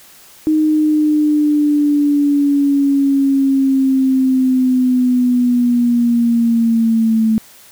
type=linear sweep; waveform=sine; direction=down; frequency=311.1 to 220 Hz; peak=-10 dBFS; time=0.47-7.38 s; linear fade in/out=0 ms; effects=white hiss -43 dBFS RMS until 7.71 s